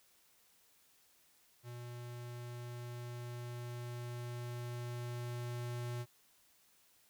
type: tone with level ramp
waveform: square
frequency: 120.9 Hz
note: B2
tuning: 36 cents flat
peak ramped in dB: -46 to -39 dBFS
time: 1.63-6.06 s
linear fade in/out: 50 ms
effects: white hiss -69 dBFS RMS until 7.09 s